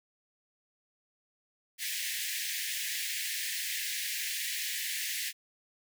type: high-pass noise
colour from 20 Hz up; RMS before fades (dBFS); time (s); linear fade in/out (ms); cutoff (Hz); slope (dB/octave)
pink; -35; 1.78-5.33; 50; 1700; 96
effects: none